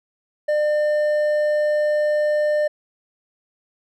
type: tone with hard clipping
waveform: sine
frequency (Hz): 600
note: D5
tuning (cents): +37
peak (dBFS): -18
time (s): 0.48-2.68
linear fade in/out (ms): 10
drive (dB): 5
effects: none